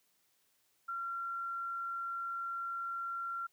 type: tone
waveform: sine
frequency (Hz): 1371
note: F6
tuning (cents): -32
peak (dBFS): -36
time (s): 0.88-3.47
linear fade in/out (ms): 10
effects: white hiss -74 dBFS RMS until 3.52 s + high-pass 80 Hz 12 dB/octave